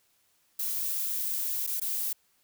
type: noise with dropouts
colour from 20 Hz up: violet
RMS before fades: -31 dBFS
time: 0.59-2.13 s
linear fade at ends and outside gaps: 5 ms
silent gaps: 1.667-1.673 / 1.799-1.815 s
effects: white hiss -69 dBFS RMS until 2.43 s